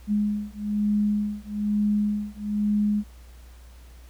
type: beating tone pair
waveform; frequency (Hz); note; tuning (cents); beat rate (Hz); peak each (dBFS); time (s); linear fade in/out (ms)
sine; 207.7 / 208.8; G#3 / G#3; 0 / +10; 1.1; -25; 0.07-3.04; 50
effects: added 60 Hz sine -44 dBFS peak until 4.09 s + pink hiss -56 dBFS RMS until 4.09 s